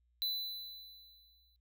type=tone with exponential decay; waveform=square; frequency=3999 Hz; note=B7; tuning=21 cents sharp; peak=-32 dBFS; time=0.22-1.56 s; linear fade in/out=0 ms; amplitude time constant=290 ms; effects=added 60 Hz sine -70 dBFS peak until 1.6 s